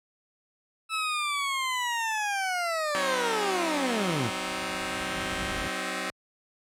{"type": "linear sweep", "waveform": "20% pulse", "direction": "down", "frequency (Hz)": [1315, 97.2], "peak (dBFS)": -22, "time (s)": [0.89, 4.31], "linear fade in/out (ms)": 50}
{"type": "chord", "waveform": "5% pulse", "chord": "C diminished", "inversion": "second", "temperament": "just", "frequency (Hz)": [188.37, 261.6, 314], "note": ["Gb3", "C4", "Eb4"], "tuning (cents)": [31, 0, 16], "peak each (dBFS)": -23, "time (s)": [2.95, 6.1], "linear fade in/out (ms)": 0}
{"type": "noise with exponential growth", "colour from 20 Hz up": "brown", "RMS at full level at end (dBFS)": -31, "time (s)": [2.96, 5.68], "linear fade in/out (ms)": 5, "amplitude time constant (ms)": 590}
{"effects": ["high-pass 60 Hz 12 dB/octave", "low-pass 10000 Hz 12 dB/octave"]}